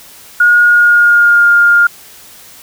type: tone with pitch glide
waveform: sine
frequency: 1438 to 1410 Hz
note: F#6 to F6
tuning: -50 to +16 cents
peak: -4 dBFS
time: 0.4-1.87 s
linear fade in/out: 5 ms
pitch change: -34 cents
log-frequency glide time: 0.62-1.48 s
effects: white hiss -37 dBFS RMS until 2.62 s